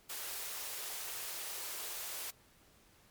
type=high-pass noise; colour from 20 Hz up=white; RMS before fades=-42 dBFS; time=0.09-2.31 s; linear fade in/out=10 ms; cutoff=350 Hz; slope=48 dB/octave; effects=pink hiss -65 dBFS RMS until 3.1 s + MP3 96 kbps